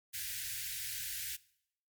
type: band-stop noise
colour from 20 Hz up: white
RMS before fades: -40 dBFS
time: 0.13-1.37 s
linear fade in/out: 20 ms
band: 130 to 1500 Hz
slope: 96 dB/octave
effects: noise-tail reverb RT60 0.7 s tail -21 dB re dry + MP3 96 kbps